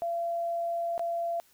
sine tone with dropouts, 681 Hz, F5, 44 cents flat, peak -28 dBFS, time 0.02-1.4 s, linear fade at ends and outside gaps 0 ms, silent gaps 0.979-0.994 s, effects white hiss -63 dBFS RMS until 1.53 s

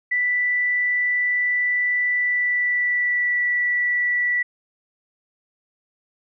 sine tone with pitch glide, 1975.5 to 1957.3 Hz, B6 to B6, 0 to -16 cents, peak -18 dBFS, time 0.11-4.43 s, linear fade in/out 10 ms, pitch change -16 cents, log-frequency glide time 2.12-3.43 s, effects none

